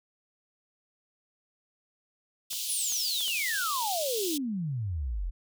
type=high-pass noise; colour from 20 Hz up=pink; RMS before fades=-34 dBFS; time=2.5-4.38 s; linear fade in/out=10 ms; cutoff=3000 Hz; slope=48 dB/octave
type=clicks; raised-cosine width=0.3 ms; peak=-31 dBFS; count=4; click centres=2.531 / 2.922 / 3.207 / 3.28 s
type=exponential sweep; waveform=sine; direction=down; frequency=10780 to 38.89 Hz; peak=-29 dBFS; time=2.68-5.31 s; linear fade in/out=20 ms
effects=none